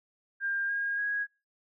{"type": "tone with pitch steps", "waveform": "sine", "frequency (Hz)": [1600, 1626.1, 1652.6], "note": ["G6", "G#6", "G#6"], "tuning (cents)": [35, -37, -9], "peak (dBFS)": -28, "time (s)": [0.4, 1.27], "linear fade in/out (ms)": 50, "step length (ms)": 290, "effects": ["noise-tail reverb RT60 0.3 s tail -22 dB re dry"]}